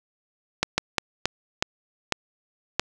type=slowing click train; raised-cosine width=0.2 ms; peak=-3 dBFS; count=7; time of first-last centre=0.63-2.796 s; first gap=150 ms; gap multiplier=1.35; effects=none